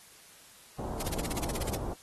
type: low-pass noise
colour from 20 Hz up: pink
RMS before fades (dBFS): -36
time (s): 0.78-1.94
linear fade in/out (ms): 10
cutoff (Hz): 1000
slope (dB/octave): 24
type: noise bursts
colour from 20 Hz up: white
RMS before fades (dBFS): -34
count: 13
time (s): 1-1.754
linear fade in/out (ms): 5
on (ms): 22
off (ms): 39
type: clicks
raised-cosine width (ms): 2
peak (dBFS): -23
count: 2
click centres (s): 1.177 / 1.197
effects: white hiss -55 dBFS RMS until 2.02 s + AAC 32 kbps